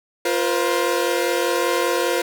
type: chord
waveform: sawtooth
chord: F suspended fourth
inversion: none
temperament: equal with one note detuned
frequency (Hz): 349.2 / 478.2 / 523.3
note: F4 / Bb4 / C5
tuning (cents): 0 / +44 / 0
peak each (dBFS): -19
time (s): 0.25-2.22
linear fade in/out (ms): 5
effects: none